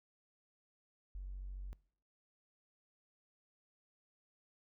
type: tone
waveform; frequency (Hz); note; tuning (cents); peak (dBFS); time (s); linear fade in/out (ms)
triangle; 46.96; F#1; +26; -38; 1.15-1.73; 0
effects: noise-tail reverb RT60 0.6 s tail -26 dB re dry + tanh soft clip ceiling -40 dBFS